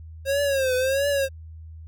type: tone with vibrato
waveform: square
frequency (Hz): 538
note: C5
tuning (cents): +48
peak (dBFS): -21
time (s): 0.25-1.29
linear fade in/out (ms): 50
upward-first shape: triangle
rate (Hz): 1.5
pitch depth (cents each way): 120
effects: added 80 Hz sine -38 dBFS peak until 1.87 s